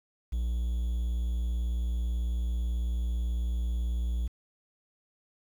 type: tone with quantisation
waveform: triangle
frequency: 59.1 Hz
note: A#1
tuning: 24 cents sharp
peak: -25 dBFS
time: 0.32-4.28 s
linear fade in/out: 10 ms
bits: 9
effects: none